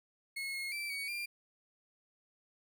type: tone with pitch steps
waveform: 35% pulse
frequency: 2176 / 2161 / 2334 / 2251 / 2388 Hz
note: C#7 / C#7 / D7 / C#7 / D7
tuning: -33 / -45 / -11 / +26 / +28 cents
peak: -35 dBFS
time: 0.36-1.26 s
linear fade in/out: 10 ms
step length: 180 ms
effects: none